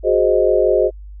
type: chord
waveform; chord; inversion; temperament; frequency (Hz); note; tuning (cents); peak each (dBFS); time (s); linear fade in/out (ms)
sine; Ab dominant seventh; third; equal; 370 / 415.3 / 523.3 / 622.3; Gb4 / Ab4 / C5 / Eb5; 0 / 0 / 0 / 0; -17; 0.03-0.91; 50
effects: added 50 Hz sine -32 dBFS peak until 1.2 s